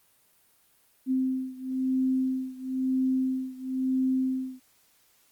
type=beating tone pair; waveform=sine; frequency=260 / 261 Hz; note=C4 / C4; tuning=-11 / -4 cents; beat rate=1 Hz; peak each=-27 / -29 dBFS; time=1.06-4.6 s; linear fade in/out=50 ms; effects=white hiss -64 dBFS RMS until 5.31 s + Opus 32 kbps